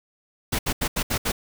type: noise bursts at uneven times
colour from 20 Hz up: pink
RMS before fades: -24 dBFS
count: 6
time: 0.52-0.59 / 0.66-0.73 / 0.81-0.88 / 0.96-1.03 / 1.1-1.18 / 1.25-1.32 s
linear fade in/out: 10 ms
effects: none